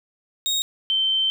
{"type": "tone pair in turn", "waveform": ["30% pulse", "sine"], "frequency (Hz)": [3753, 3103], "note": ["A#7", "G7"], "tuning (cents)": [11, -18], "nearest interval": "minor third", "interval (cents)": 329, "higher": "first", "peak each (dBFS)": -18, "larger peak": "neither", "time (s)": [[0.46, 0.62], [0.9, 1.3]], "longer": "second", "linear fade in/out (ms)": 0, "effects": []}